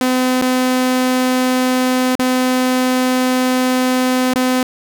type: tone with dropouts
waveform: sawtooth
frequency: 254.8 Hz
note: C4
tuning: 46 cents flat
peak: -9 dBFS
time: 0.01-4.63 s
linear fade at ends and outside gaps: 1 ms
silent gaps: 0.414-0.421 / 2.154-2.194 / 4.337-4.358 s
effects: none